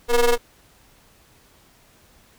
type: ring-modulated tone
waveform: 45% pulse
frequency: 241.5 Hz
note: B3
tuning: 39 cents flat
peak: -11 dBFS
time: 0.08-0.38 s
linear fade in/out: 50 ms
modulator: 231 Hz
effects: pink hiss -55 dBFS RMS until 2.38 s